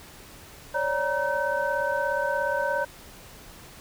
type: tone cluster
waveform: sine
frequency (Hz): 548 / 585 / 945 / 1530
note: C#5 / D5 / A#5 / G6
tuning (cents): -20 / -7 / +23 / -42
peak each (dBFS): -29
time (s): 0.74-2.85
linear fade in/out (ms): 10
effects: pink hiss -47 dBFS RMS until 3.8 s